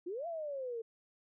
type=exponential two-way sweep; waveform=sine; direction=up then down; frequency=330 to 695 to 444.3 Hz; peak=-37 dBFS; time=0.06-0.82 s; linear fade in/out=10 ms; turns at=0.27 s; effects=none